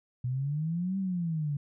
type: exponential two-way sweep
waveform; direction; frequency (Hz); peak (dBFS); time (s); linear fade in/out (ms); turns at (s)
sine; up then down; 122 to 196 to 141.1; -28; 0.24-1.57; 5; 0.98
effects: none